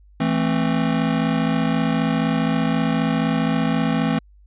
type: chord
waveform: square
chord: A minor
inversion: second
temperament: just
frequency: 165 / 220 / 264 Hz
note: E3 / A3 / C4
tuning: +2 / 0 / +16 cents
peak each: -23 dBFS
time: 0.2-4.19 s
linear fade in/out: 5 ms
effects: added 50 Hz sine -47 dBFS peak until 4.46 s + resampled to 8000 Hz